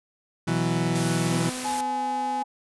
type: chord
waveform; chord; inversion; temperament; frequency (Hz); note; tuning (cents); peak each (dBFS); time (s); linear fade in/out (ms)
30% pulse; B suspended fourth; none; equal; 123.47 / 164.81 / 185; B2 / E3 / F#3; 0 / 0 / 0; -26 / -22 / -27; 0.47-1.5; 10
type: noise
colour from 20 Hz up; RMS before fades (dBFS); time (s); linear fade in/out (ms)
white; -33; 0.95-1.81; 5
type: tone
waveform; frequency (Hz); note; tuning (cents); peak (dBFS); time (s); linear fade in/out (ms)
sawtooth; 253.9; B3; +48; -29; 1.29-2.43; 10
type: tone with pitch glide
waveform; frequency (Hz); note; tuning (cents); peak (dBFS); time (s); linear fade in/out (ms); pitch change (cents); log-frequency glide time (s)
sine; 844 to 835.8; G#5 to G#5; +28 to +11; -25; 1.64-2.44; 20; -17; 1.91-1.98
effects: resampled to 24000 Hz